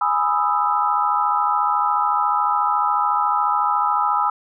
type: chord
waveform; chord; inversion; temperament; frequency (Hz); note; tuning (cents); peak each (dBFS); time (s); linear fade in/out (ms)
sine; E major seventh; first; equal; 830.6 / 987.8 / 1244.5 / 1318.5; G#5 / B5 / D#6 / E6; 0 / 0 / 0 / 0; -22; 0.01-4.3; 5
effects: none